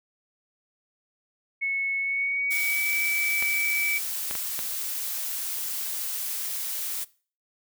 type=tone with pitch glide; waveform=sine; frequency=2200 to 2301 Hz; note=C#7 to D7; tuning=-14 to -36 cents; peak=-24 dBFS; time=1.61-3.99 s; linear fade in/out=20 ms; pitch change=+78 cents; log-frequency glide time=1.99-2.91 s
type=noise; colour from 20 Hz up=blue; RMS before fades=-31 dBFS; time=2.5-7.05 s; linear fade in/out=20 ms
type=clicks; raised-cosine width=0.3 ms; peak=-17 dBFS; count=4; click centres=3.425 / 4.311 / 4.353 / 4.591 s
effects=noise-tail reverb RT60 0.4 s tail -21 dB re dry